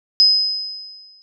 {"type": "tone with exponential decay", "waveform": "sine", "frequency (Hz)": 5050, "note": "D#8", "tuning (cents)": 25, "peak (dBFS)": -7, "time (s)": [0.2, 1.22], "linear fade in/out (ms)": 0, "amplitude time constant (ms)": 220, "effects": []}